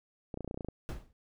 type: clicks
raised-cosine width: 2 ms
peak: -25 dBFS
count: 11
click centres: 0.342 / 0.374 / 0.407 / 0.446 / 0.477 / 0.511 / 0.544 / 0.575 / 0.608 / 0.647 / 0.686 s
type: noise with exponential decay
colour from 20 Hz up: brown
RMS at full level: -31 dBFS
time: 0.89-1.13 s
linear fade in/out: 0 ms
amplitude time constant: 51 ms
effects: none